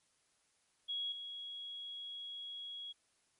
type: tone with level steps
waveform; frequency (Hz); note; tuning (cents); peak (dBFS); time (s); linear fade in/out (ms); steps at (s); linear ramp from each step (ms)
sine; 3322; G#7; 0; -36 / -43; 0.88-2.93; 20; 1.12; 2
effects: white hiss -75 dBFS RMS until 3.39 s + MP3 48 kbps